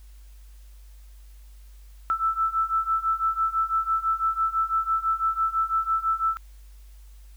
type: beating tone pair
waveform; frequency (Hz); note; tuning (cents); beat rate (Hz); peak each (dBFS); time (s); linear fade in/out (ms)
sine; 1318.5 / 1324.5; E6 / E6; 0 / +8; 6; -26 / -24; 2.1-6.37; 0
effects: added 50 Hz sine -44 dBFS peak until 7.36 s + white hiss -61 dBFS RMS until 7.36 s